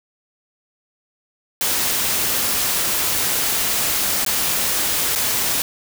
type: noise with dropouts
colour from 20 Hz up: white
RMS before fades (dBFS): -20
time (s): 1.61-5.62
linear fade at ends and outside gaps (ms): 1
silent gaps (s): 4.249-4.263 / 5.152-5.158
effects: none